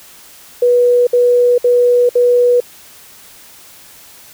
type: tone bursts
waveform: sine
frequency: 488 Hz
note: B4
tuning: 21 cents flat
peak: -7 dBFS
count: 4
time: 0.62-2.603 s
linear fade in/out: 5 ms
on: 450 ms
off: 61 ms
effects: white hiss -40 dBFS RMS until 4.33 s